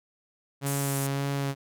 sawtooth tone with vibrato, 139 Hz, C#3, 5 cents sharp, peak -23 dBFS, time 0.61-1.55 s, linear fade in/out 50 ms, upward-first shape sine, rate 1.8 Hz, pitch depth 15 cents each way
pink band-pass noise, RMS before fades -36 dBFS, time 0.66-1.07 s, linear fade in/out 5 ms, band 6900 to 13000 Hz, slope 24 dB/octave
effects none

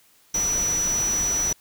sine tone in noise, 5900 Hz, F#8, 6 cents flat, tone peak -21 dBFS, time 0.34-1.53 s, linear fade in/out 5 ms, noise pink, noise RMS -32 dBFS, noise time 0.34-1.53 s, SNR +8 dB, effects white hiss -58 dBFS RMS until 1.6 s

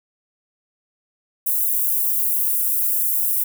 white high-pass noise, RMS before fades -20 dBFS, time 1.46-3.44 s, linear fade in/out 10 ms, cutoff 11000 Hz, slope 24 dB/octave, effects none

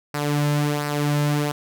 sawtooth tone with flanger, 146.83 Hz, D3, in tune, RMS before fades -22 dBFS, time 0.14-1.52 s, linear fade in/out 5 ms, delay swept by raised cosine 0.29 to 2.69 ms, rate 1.4 Hz, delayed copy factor -0.55, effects none

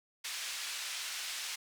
pink band-pass noise, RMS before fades -40 dBFS, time 0.24-1.56 s, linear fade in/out 10 ms, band 2200 to 8200 Hz, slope 12 dB/octave, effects none

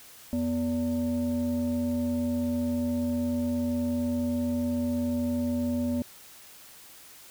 sine tone with frequency modulation, 244.1 Hz, B3, 20 cents flat, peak -25 dBFS, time 0.33-6.02 s, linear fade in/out 0 ms, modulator 331 Hz, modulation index 0.61, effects white hiss -50 dBFS RMS until 7.3 s

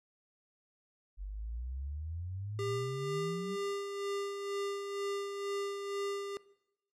sine exponential sweep, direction up, 46.25 to 196 Hz, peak -37 dBFS, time 1.17-3.57 s, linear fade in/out 50 ms
square tone with tremolo, 400.1 Hz, G4, 35 cents sharp, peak -34 dBFS, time 2.59-6.37 s, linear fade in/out 0 ms, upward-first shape sine, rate 2.1 Hz, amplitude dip 45%
effects noise-tail reverb RT60 0.8 s tail -19 dB re dry + low-pass 8000 Hz 12 dB/octave

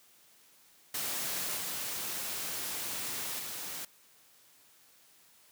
white noise with level steps, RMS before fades -35 / -37 / -40 dBFS, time 0.94-3.85 s, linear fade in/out 5 ms, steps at 1.57 / 3.39 s, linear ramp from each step 5 ms, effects white hiss -62 dBFS RMS until 5.51 s + high-pass 100 Hz 12 dB/octave

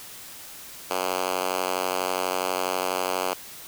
5% pulse tone with high-pass filter, 92.2 Hz, F#2, 6 cents flat, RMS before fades -27 dBFS, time 0.9-3.34 s, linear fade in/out 10 ms, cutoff 450 Hz, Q 0.82, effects white hiss -42 dBFS RMS until 3.67 s

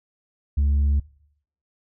sine tone, 71.3 Hz, C#2, 49 cents sharp, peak -14 dBFS, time 0.57-1 s, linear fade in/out 10 ms, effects noise-tail reverb RT60 0.7 s tail -23 dB re dry + tanh soft clip ceiling -16 dBFS

